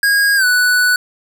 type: tone with pitch glide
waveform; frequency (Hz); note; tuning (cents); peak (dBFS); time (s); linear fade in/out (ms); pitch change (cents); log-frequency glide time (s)
square; 1636 to 1483; G#6 to F#6; -26 to +4; -11; 0.03-0.96; 2; -170; 0.36-0.45
effects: none